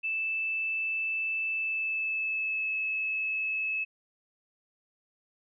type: tone with pitch glide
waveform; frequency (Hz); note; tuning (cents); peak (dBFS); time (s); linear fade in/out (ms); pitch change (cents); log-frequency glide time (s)
sine; 2637 to 2595; E7 to E7; 0 to -28; -28; 0.03-3.85; 20; -28; 1.52-2.75
effects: none